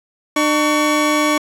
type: tone pair together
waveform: 25% pulse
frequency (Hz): 301.2 / 1127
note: D4 / C#6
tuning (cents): +44 / +28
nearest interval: octave + major seventh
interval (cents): 2284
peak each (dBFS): -12 / -14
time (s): 0.36-1.38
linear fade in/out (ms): 5
effects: low-pass 11000 Hz 12 dB/octave